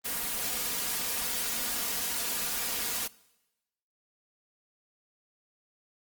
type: noise with comb filter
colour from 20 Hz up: white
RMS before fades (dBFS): -32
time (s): 0.04-3.08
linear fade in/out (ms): 20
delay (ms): 4.2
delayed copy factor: +0.6
effects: noise-tail reverb RT60 1.0 s tail -22 dB re dry + Opus 24 kbps

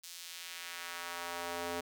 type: tone with high-pass filter sweep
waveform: square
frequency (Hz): 86.4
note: F2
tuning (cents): -18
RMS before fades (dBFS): -42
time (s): 0.03-1.81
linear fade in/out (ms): 10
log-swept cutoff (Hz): 4900 to 400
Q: 0.94
effects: none

